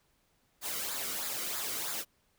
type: noise with flanger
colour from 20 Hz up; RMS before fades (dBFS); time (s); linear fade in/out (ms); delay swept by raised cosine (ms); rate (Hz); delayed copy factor
white; -36; 0.61-2.05; 50; 0.34 to 1.19; 3.1; -0.55
effects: pink hiss -72 dBFS RMS until 2.38 s